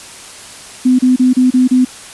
sine tone bursts, 253.6 Hz, B3, 46 cents sharp, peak -6 dBFS, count 6, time 0.85-1.85 s, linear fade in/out 10 ms, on 140 ms, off 32 ms, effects white hiss -33 dBFS RMS until 2.13 s + resampled to 24000 Hz

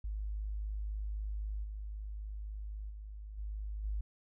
sine tone with level steps, 51.91 Hz, G#1, in tune, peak -35 / -39 / -43 / -37 / -33 dBFS, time 0.04-4.01 s, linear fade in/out 5 ms, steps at 1.63 / 2.89 / 3.37 / 3.83 s, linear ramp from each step 20 ms, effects none

